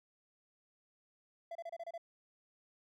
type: tone bursts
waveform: triangle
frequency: 674 Hz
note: E5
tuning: 38 cents sharp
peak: -39 dBFS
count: 7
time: 1.51-1.979 s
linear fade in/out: 5 ms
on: 43 ms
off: 28 ms
effects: none